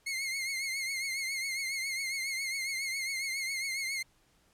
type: tone with vibrato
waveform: sawtooth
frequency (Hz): 2145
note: C7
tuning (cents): +42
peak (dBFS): -29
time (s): 0.06-4.03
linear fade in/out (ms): 10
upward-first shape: triangle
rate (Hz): 7.3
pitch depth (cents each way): 73
effects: pink hiss -68 dBFS RMS until 4.53 s + low-pass 12000 Hz 12 dB/octave